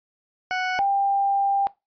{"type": "tone pair in turn", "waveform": ["20% pulse", "sine"], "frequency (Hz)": [740, 793.9], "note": ["F#5", "G5"], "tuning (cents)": [0, 22], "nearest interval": "minor second", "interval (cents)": 122, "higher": "second", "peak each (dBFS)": -18, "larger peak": "neither", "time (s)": [[0.51, 0.79], [0.79, 1.67]], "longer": "second", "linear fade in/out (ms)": 0, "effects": ["noise-tail reverb RT60 0.2 s tail -19 dB re dry", "resampled to 11025 Hz"]}